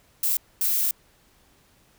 violet noise bursts at uneven times, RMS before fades -23 dBFS, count 2, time 0.23-0.37 / 0.61-0.91 s, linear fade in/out 2 ms, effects pink hiss -60 dBFS RMS until 1.98 s

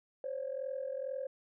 sine tone pair together, 523.3 / 565.5 Hz, C5 / C#5, 0 / +34 cents, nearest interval minor second, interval 134 cents, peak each -37 / -39 dBFS, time 0.24-1.27 s, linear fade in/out 2 ms, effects tanh soft clip ceiling -29 dBFS

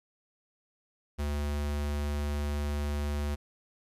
square tone, 73 Hz, D2, 10 cents flat, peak -30 dBFS, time 1.18-3.36 s, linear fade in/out 20 ms, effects resampled to 32000 Hz + 12-bit

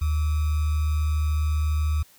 sine tone with sample-and-hold, 76.2 Hz, D#2, 36 cents flat, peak -20 dBFS, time 0.01-2.03 s, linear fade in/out 10 ms, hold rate 1225 Hz, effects white hiss -55 dBFS RMS until 2.18 s

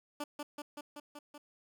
15% pulse tone with echo, 293.4 Hz, D4, 2 cents flat, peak -30 dBFS, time 0.2-0.24 s, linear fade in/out 5 ms, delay 190 ms, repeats 6, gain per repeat -2 dB, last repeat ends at 1.38 s, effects none

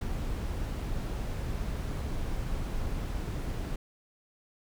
brown noise, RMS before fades -33 dBFS, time 0.01-3.76 s, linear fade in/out 5 ms, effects none

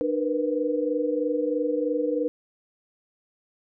sine tone cluster, 300.6 / 474.3 / 497.4 Hz, D4 / A#4 / B4, +40 / +30 / +12 cents, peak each -27 dBFS, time 0.01-2.28 s, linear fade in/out 0 ms, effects none

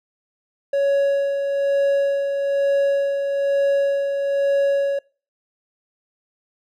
triangle tone with tremolo, 558 Hz, C#5, 11 cents sharp, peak -13 dBFS, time 0.73-4.99 s, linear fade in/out 5 ms, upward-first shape sine, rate 1.1 Hz, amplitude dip 45%, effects noise-tail reverb RT60 0.4 s tail -25 dB re dry

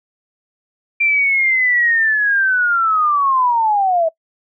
sine linear sweep, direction down, 2371 to 636 Hz, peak -12 dBFS, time 1-4.09 s, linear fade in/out 10 ms, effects noise-tail reverb RT60 0.1 s tail -22 dB re dry

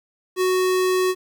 square tone, 370 Hz, F#4, in tune, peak -18 dBFS, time 0.36-1.15 s, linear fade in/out 50 ms, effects 9-bit

